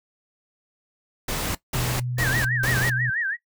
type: noise bursts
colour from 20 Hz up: pink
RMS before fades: -27 dBFS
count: 4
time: 1.28-2.9 s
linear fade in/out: 5 ms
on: 270 ms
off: 180 ms
type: tone with pitch glide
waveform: sine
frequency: 123.47 to 124.54 Hz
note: B2 to B2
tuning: 0 to +15 cents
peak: -25 dBFS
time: 1.75-3.1 s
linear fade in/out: 5 ms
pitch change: +15 cents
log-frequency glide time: 1.86-2.86 s
type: tone with vibrato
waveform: sine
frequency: 1720 Hz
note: A6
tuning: 40 cents flat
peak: -23 dBFS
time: 2.17-3.37 s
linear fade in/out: 50 ms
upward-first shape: sine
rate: 6.1 Hz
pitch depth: 190 cents each way
effects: noise-tail reverb RT60 0.1 s tail -17 dB re dry